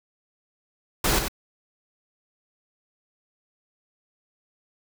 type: noise with echo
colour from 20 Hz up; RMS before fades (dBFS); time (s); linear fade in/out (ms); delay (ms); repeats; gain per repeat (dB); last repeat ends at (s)
pink; -22; 1.04-1.19; 5; 93; 1; -6; 1.283
effects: none